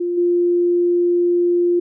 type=tone with level steps; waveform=sine; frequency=349.9 Hz; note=F4; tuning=3 cents sharp; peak=-18 / -13 dBFS; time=0-1.8 s; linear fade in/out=10 ms; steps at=0.17 s; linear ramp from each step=10 ms; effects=none